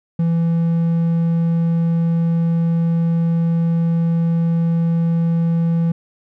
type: tone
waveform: triangle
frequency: 166.9 Hz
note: E3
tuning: 22 cents sharp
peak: -12 dBFS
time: 0.19-5.92 s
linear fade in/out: 5 ms
effects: none